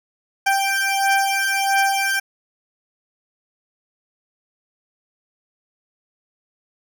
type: beating tone pair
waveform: 20% pulse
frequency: 784 / 785.5 Hz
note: G5 / G5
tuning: 0 / +3 cents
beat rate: 1.5 Hz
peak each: -15 dBFS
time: 0.46-2.2 s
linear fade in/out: 10 ms
effects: none